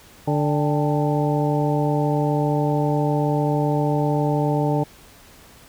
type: harmonic tone with a mistuned harmonic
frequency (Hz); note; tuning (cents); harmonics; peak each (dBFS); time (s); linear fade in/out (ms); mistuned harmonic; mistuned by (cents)
147.4; D3; +7; 1 / 2 / 3 / 4 / 5 / 6; -21 / -24 / -26 / -27 / -28 / -29; 0.27-4.84; 10; 5; +110
effects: pink hiss -48 dBFS RMS until 5.68 s